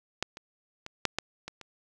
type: clicks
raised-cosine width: 0.2 ms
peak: -11 / -25 / -22 / -7 / -11 / -21 / -27 dBFS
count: 7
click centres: 0.226 / 0.371 / 0.864 / 1.053 / 1.186 / 1.48 / 1.613 s
effects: none